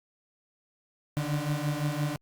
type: beating tone pair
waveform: 35% pulse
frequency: 145 / 150.8 Hz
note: D3 / D3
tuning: -22 / +46 cents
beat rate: 5.8 Hz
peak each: -29 dBFS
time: 1.17-2.16 s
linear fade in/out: 0 ms
effects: Opus 48 kbps